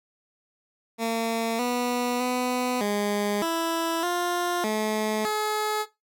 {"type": "tone with pitch steps", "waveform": "15% pulse", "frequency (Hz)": [227.8, 245, 249.9, 205.5, 330.8, 352, 215.4, 426.3], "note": ["A#3", "B3", "B3", "G#3", "E4", "F4", "A3", "G#4"], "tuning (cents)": [-40, -14, 21, -18, 6, 14, -37, 45], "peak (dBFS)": -18, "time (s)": [0.98, 5.86], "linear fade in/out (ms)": 50, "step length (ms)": 610, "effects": ["noise-tail reverb RT60 0.2 s tail -17 dB re dry"]}